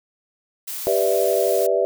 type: noise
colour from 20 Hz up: blue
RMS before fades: -30 dBFS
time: 0.67-1.67 s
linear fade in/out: 10 ms
type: chord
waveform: sine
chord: E minor seventh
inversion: first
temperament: equal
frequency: 392 / 493.9 / 587.3 / 659.3 Hz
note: G4 / B4 / D5 / E5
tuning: 0 / 0 / 0 / 0 cents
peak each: -22 dBFS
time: 0.87-1.85 s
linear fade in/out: 0 ms
effects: none